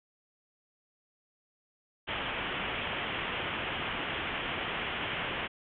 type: low-pass noise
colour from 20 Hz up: white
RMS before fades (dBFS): -35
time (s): 2.07-5.48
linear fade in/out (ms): 20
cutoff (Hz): 3300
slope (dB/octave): 96
effects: none